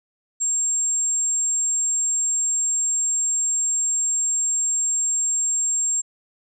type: tone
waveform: sine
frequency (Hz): 7460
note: A#8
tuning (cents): 0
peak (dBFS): -19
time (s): 0.4-6.02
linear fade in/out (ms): 20
effects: none